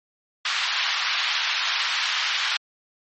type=band-pass noise; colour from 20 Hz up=white; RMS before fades=-25 dBFS; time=0.45-2.57 s; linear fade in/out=5 ms; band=1000 to 4300 Hz; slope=24 dB/octave; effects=MP3 32 kbps